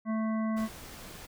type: harmonic tone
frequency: 220 Hz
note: A3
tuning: in tune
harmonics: 1 / 3 / 5 / 7 / 9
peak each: -28 / -39 / -40 / -51 / -47 dBFS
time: 0.05-0.69 s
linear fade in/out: 50 ms
type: noise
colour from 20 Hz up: pink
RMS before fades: -46 dBFS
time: 0.56-1.27 s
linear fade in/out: 20 ms
effects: none